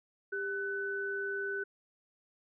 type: tone pair together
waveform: sine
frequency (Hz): 397.3 / 1500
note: G4 / F#6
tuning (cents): +23 / +23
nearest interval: octave + major seventh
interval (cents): 2300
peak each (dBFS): -37 / -35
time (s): 0.32-1.64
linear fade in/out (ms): 10
effects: none